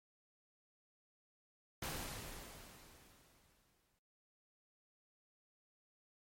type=noise with exponential decay; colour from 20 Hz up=pink; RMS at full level=-41 dBFS; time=1.82-3.99 s; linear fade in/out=5 ms; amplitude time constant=470 ms; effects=noise-tail reverb RT60 0.3 s tail -22 dB re dry + MP3 64 kbps